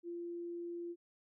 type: tone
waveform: sine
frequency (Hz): 344.4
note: F4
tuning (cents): -24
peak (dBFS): -40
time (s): 0.03-0.96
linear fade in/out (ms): 50
effects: none